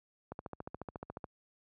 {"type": "click train", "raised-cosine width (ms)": 1, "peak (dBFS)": -27, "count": 14, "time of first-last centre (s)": [0.32, 1.242], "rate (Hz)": 14.1, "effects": ["high-pass 60 Hz 12 dB/octave"]}